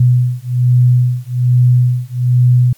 sine beating tone pair, 123.47 / 124.67 Hz, B2 / B2, 0 / +17 cents, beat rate 1.2 Hz, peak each -11 dBFS, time 0-2.73 s, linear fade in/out 5 ms, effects white hiss -49 dBFS RMS until 2.77 s + MP3 96 kbps

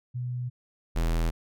sine / square tone pair in turn, 123.7 / 41.28 Hz, B2 / E1, +3 / +3 cents, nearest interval octave + perfect fifth, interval 1900 cents, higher first, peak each -29 / -24 dBFS, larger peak second, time 0.14-0.5 / 0.95-1.31 s, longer neither, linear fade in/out 20 ms, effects none

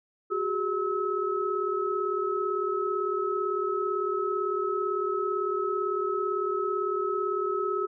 sine tone cluster, 370 / 407.9 / 1292 Hz, F#4 / G#4 / E6, 0 / -31 / -35 cents, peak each -30 dBFS, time 0.3-7.87 s, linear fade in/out 20 ms, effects none

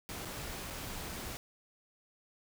pink noise with dropouts, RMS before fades -42 dBFS, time 0.09-1.37 s, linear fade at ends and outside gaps 0 ms, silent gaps 0.249-0.254 / 0.702-0.706 s, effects none

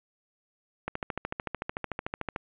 click train, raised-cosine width 0.5 ms, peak -16 dBFS, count 21, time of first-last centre 0.88-2.361 s, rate 13.5 Hz, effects resampled to 8000 Hz + 8-bit

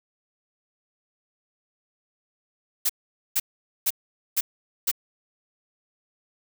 blue noise bursts, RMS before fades -22 dBFS, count 5, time 2.85-4.915 s, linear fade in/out 10 ms, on 45 ms, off 460 ms, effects none

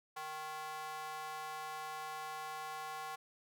square tone with high-pass filter, 155.1 Hz, D#3, 5 cents flat, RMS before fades -44 dBFS, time 0.16-3.16 s, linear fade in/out 10 ms, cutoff 910 Hz, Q 3.4, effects none

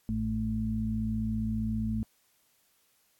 harmonic tone, 54.9 Hz, A1, 3 cents flat, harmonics 1 / 2 / 4, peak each -35 / -34 / -30 dBFS, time 0.09-2.03 s, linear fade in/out 0 ms, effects white hiss -69 dBFS RMS until 3.19 s + AAC 64 kbps

